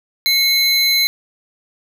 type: tone pair together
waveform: square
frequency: 2176 / 4070 Hz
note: C#7 / C8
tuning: -33 / -49 cents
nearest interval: major seventh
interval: 1084 cents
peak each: -19 / -14 dBFS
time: 0.26-1.07 s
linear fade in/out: 0 ms
effects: none